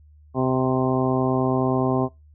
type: harmonic tone with a mistuned harmonic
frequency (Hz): 129.6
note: C3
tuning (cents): -16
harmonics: 1 / 2 / 3 / 4 / 5 / 6 / 7 / 8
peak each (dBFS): -25 / -23 / -25 / -32 / -28 / -30 / -33 / -31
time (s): 0.34-2.09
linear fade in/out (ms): 50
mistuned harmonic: 8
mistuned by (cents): +17
effects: noise-tail reverb RT60 0.2 s tail -20 dB re dry + added 75 Hz sine -48 dBFS peak until 2.34 s